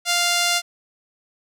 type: tone with band-pass filter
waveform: sawtooth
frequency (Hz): 698.5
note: F5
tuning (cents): 0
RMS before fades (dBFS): -20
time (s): 0.05-0.62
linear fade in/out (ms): 50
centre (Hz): 5200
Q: 0.75
effects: none